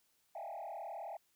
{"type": "tone with frequency modulation", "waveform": "sine", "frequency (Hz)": 736, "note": "F#5", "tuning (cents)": -9, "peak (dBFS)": -40, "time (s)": [0.35, 1.17], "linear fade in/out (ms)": 5, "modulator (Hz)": 39, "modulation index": 2.8, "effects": ["tanh soft clip ceiling -39 dBFS", "white hiss -75 dBFS RMS until 1.35 s"]}